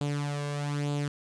sawtooth tone with flanger, 144.9 Hz, D3, 23 cents flat, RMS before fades -31 dBFS, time 0.01-1.08 s, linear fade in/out 0 ms, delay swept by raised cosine 0.26 to 1.86 ms, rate 1.1 Hz, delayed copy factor +0.6, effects resampled to 22050 Hz

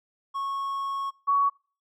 triangle / sine tone pair in turn, 1100 / 1121.8 Hz, C#6 / C#6, -14 / +20 cents, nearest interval unison, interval 34 cents, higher second, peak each -26 / -19 dBFS, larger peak second, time 0.34-1.11 / 1.27-1.5 s, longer first, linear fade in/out 20 ms, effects noise-tail reverb RT60 0.4 s tail -25 dB re dry

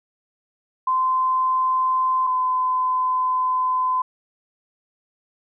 sine tone pair in turn, 1033 / 1020 Hz, C6 / C6, -22 / -44 cents, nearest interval unison, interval 22 cents, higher first, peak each -17 / -18 dBFS, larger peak first, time 0.87-2.27 / 2.27-4.02 s, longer second, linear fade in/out 5 ms, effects none

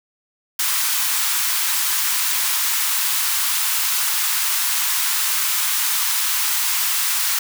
white high-pass noise, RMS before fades -20 dBFS, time 0.59-7.39 s, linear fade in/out 5 ms, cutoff 880 Hz, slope 48 dB/octave, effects none

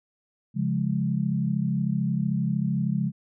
sine chord, Db major, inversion none, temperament equal, 138.59 / 174.61 / 207.7 Hz, Db3 / F3 / Ab3, 0 / 0 / 0 cents, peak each -27 dBFS, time 0.54-3.12 s, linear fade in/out 50 ms, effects none

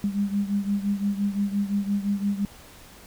sine beating tone pair, 200 / 205.8 Hz, G3 / G#3, +35 / -16 cents, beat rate 5.8 Hz, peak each -24 / -28 dBFS, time 0.04-2.45 s, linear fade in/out 0 ms, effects pink hiss -48 dBFS RMS until 3.06 s

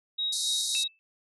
sine tone with tremolo, 3800 Hz, A#7, 33 cents sharp, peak -26 dBFS, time 0.18-0.88 s, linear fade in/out 10 ms, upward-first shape sine, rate 3.6 Hz, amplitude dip 55%
pink band-pass noise, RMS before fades -32 dBFS, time 0.32-0.84 s, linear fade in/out 10 ms, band 3900 to 11000 Hz, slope 96 dB/octave
sine tone with exponential decay, 2637 Hz, E7, in tune, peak -30 dBFS, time 0.75-0.99 s, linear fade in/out 0 ms, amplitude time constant 52 ms
effects none

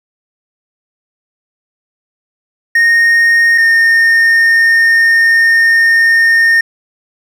triangle tone pair in turn, 1852 / 1830.7 Hz, A#6 / A#6, -12 / -32 cents, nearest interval unison, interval 20 cents, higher first, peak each -4 dBFS, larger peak neither, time 2.75-3.58 / 3.58-6.61 s, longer second, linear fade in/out 5 ms, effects none

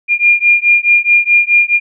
sine beating tone pair, 2408 / 2412.7 Hz, D7 / D7, +43 / +46 cents, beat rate 4.7 Hz, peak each -10 dBFS, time 0.08-1.8 s, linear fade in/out 50 ms, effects none

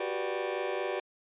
sawtooth chord, G major seventh, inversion third, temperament just, 367.5 / 392 / 490 / 588 Hz, F#4 / G4 / B4 / D5, -12 / 0 / -14 / +2 cents, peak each -32 dBFS, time 0-1 s, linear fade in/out 5 ms, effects resampled to 8000 Hz

